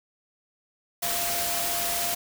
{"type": "tone in noise", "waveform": "sine", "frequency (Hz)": 692, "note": "F5", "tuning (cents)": -16, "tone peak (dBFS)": -33, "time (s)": [1.02, 2.15], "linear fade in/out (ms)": 10, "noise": "white", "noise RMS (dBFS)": -28, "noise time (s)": [1.02, 2.15], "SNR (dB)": -8, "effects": []}